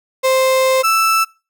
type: tone pair in turn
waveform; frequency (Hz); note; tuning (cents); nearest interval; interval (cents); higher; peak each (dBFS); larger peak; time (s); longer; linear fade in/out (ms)
35% pulse; 523.3 / 1321.3; C5 / E6; 0 / +4; octave + major third; 1604; second; -10; neither; 0.23-0.83 / 0.83-1.25; first; 20
effects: noise-tail reverb RT60 0.3 s tail -24 dB re dry